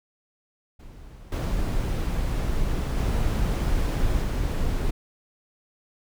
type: noise with level steps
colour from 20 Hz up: brown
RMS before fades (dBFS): -43 / -25 / -23 / -25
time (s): 0.79-4.91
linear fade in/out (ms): 10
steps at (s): 1.32 / 2.97 / 4.22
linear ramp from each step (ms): 2
effects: none